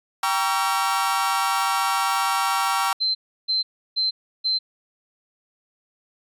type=chord; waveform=40% pulse; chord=G diminished seventh; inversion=none; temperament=just; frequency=784 / 940.8 / 1128.9 / 1354.7 Hz; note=G5 / Bb5 / Db6 / Fb6; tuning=0 / +16 / +31 / +47 cents; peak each=-25 dBFS; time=0.23-2.93 s; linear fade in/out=2 ms
type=tone bursts; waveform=sine; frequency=4100 Hz; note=C8; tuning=36 cents flat; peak=-19 dBFS; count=4; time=3-4.59 s; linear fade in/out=20 ms; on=150 ms; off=330 ms
effects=resampled to 32000 Hz